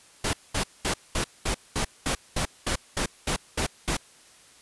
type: noise bursts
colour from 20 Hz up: pink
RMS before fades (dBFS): -26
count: 13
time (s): 0.24-3.969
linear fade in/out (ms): 5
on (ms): 93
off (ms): 210
effects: white hiss -54 dBFS RMS until 4.61 s + resampled to 24000 Hz